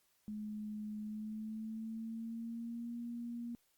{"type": "tone with pitch glide", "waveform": "sine", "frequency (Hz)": [212, 236.6], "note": ["G#3", "A#3"], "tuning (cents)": [36, 26], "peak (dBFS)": -40, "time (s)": [0.28, 3.55], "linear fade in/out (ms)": 0, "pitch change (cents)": 190, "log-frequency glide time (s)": [1, 2.95], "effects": ["white hiss -75 dBFS RMS until 3.77 s", "Opus 48 kbps"]}